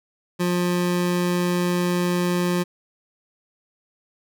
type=tone; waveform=25% pulse; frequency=177.1 Hz; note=F3; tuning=24 cents sharp; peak=-16 dBFS; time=0.39-2.64 s; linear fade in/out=20 ms; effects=none